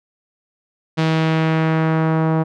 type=tone with low-pass filter sweep; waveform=sawtooth; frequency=160 Hz; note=D#3; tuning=49 cents sharp; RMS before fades=-17 dBFS; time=0.97-2.44 s; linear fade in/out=20 ms; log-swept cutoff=4100 to 1000 Hz; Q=1.1; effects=none